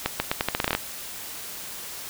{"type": "accelerating click train", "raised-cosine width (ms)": 0.3, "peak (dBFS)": -6, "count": 12, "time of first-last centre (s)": [0.06, 0.75], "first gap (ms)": 140, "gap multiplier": 0.82, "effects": ["white hiss -37 dBFS RMS until 2.09 s"]}